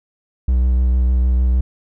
triangle tone with vibrato, 62.5 Hz, B1, 21 cents sharp, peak -10 dBFS, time 0.48-1.61 s, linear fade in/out 5 ms, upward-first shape square, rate 6.6 Hz, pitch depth 18 cents each way, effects none

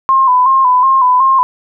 sine tone with vibrato, 1033 Hz, C6, 22 cents flat, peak -6 dBFS, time 0.09-1.43 s, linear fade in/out 0 ms, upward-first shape square, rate 2.7 Hz, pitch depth 54 cents each way, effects none

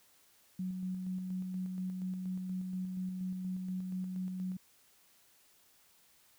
sine tone with tremolo, 185 Hz, F#3, in tune, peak -34 dBFS, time 0.59-4.57 s, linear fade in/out 5 ms, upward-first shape square, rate 4.2 Hz, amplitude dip 30%, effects white hiss -66 dBFS RMS until 6.38 s

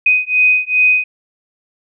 sine beating tone pair, 2500 / 2502.5 Hz, D#7 / D#7, +8 / +9 cents, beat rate 2.5 Hz, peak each -13 dBFS, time 0.06-1.04 s, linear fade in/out 5 ms, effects none

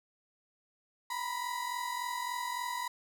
35% pulse tone pair together, 955.5 / 999 Hz, A#5 / B5, +43 / +20 cents, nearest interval minor second, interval 77 cents, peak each -36 / -35 dBFS, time 1.1-2.88 s, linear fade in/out 5 ms, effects none

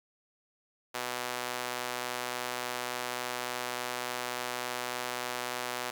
sawtooth tone with high-pass filter, 123.47 Hz, B2, in tune, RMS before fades -36 dBFS, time 0.94-5.91 s, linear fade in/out 10 ms, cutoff 680 Hz, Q 0.68, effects none

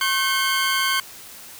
20% pulse tone pair together, 1082 / 1537.7 Hz, C#6 / G6, -42 / -34 cents, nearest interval tritone, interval 608 cents, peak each -17 / -17 dBFS, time 0.01-1 s, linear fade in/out 2 ms, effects white hiss -41 dBFS RMS until 1.59 s

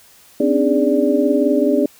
sine tone cluster, 256.7 / 282 / 300.7 / 410.6 / 583 Hz, C4 / C#4 / D4 / G#4 / D5, -33 / +30 / +41 / -20 / -13 cents, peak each -19 dBFS, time 0.4-1.86 s, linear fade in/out 5 ms, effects white hiss -48 dBFS RMS until 1.99 s

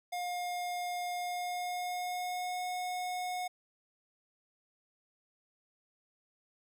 square tone with pitch glide, 712 to 726.5 Hz, F5 to F#5, +33 to -32 cents, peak -35 dBFS, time 0.12-3.48 s, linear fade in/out 10 ms, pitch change +35 cents, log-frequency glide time 1.16-2.64 s, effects none

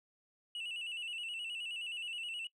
sine tone with vibrato, 2794 Hz, F7, in tune, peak -36 dBFS, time 0.55-2.47 s, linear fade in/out 2 ms, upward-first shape square, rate 9.5 Hz, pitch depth 69 cents each way, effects noise-tail reverb RT60 0.1 s tail -23 dB re dry + tanh soft clip ceiling -38 dBFS

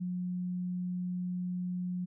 sine tone, 180 Hz, F#3, 47 cents flat, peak -32 dBFS, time 0-2.06 s, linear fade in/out 20 ms, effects none

